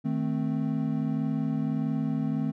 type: chord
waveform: triangle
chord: A diminished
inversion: second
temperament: equal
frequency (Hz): 155.56 / 220 / 261.6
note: Eb3 / A3 / C4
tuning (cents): 0 / 0 / 0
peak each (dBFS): -28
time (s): 0.04-2.52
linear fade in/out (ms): 20
effects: none